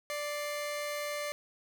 sawtooth tone pair together, 587.3 / 2101 Hz, D5 / C7, 0 / +7 cents, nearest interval octave + minor seventh, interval 2207 cents, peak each -31 / -38 dBFS, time 0.1-1.32 s, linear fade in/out 0 ms, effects none

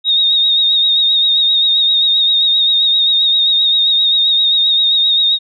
sine tone with vibrato, 3729 Hz, A#7, in tune, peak -9 dBFS, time 0.04-5.39 s, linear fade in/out 50 ms, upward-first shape sine, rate 7.6 Hz, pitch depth 39 cents each way, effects none

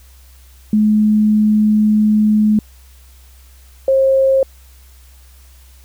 sine tone pair in turn, 213 / 534.9 Hz, G#3 / C5, +44 / +38 cents, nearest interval octave + major third, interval 1594 cents, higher second, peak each -9 dBFS, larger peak neither, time 0.73-2.59 / 3.88-4.43 s, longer first, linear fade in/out 2 ms, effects added 64 Hz sine -41 dBFS peak until 5.84 s + white hiss -50 dBFS RMS until 5.84 s

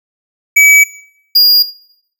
square tone pair in turn, 2284 / 4840 Hz, D7 / D#8, -49 / -49 cents, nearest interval octave + minor second, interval 1300 cents, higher second, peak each -4 dBFS, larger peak neither, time 0.56-0.84 / 1.35-1.63 s, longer neither, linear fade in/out 10 ms, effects noise-tail reverb RT60 0.7 s tail -19 dB re dry

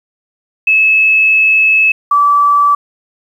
sine tone pair in turn, 2596 / 1156.4 Hz, E7 / D6, -27 / -27 cents, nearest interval octave + major second, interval 1400 cents, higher first, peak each -6 dBFS, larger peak neither, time 0.67-1.92 / 2.11-2.75 s, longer first, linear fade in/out 5 ms, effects 7-bit

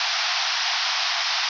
white band-pass noise, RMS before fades -24 dBFS, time 0-1.49 s, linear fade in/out 2 ms, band 670 to 5700 Hz, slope 96 dB/octave, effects none

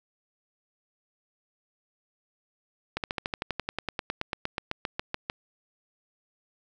slowing click train, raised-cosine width 0.3 ms, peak -13 dBFS, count 23, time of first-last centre 2.97-5.299 s, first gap 68 ms, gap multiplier 1.04, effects none

